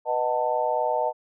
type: chord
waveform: sine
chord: B dominant seventh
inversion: none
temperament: just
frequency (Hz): 493.9 / 617.4 / 740.8 / 889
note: B4 / D#5 / F#5 / A5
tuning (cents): 0 / -14 / +2 / +18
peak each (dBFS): -29 / -26 / -29 / -26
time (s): 0.05-1.13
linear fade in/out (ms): 50
effects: none